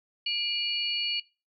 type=tone cluster; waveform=sine; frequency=2394 / 2883 / 4423 Hz; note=D7 / F#7 / C#8; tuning=+33 / -46 / -5 cents; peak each=-35 / -29 / -31 dBFS; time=0.26-1.2 s; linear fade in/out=5 ms; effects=noise-tail reverb RT60 0.3 s tail -20 dB re dry